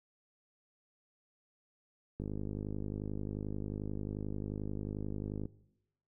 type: click train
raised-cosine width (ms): 3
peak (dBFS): -26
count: 168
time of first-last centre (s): 2.2-5.455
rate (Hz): 51.3
effects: noise-tail reverb RT60 0.9 s tail -20 dB re dry